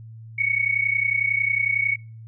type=tone pair together; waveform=sine; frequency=2210 / 2241 Hz; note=C#7 / C#7; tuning=-6 / +18 cents; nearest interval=unison; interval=24 cents; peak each=-22 dBFS; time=0.38-1.96 s; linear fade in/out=10 ms; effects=noise-tail reverb RT60 0.4 s tail -26 dB re dry + added 112 Hz sine -38 dBFS peak until 2.27 s